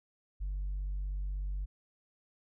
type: tone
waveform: sine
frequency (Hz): 48.2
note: G1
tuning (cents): -28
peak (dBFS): -31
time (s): 0.4-1.66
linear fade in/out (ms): 20
effects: tanh soft clip ceiling -31 dBFS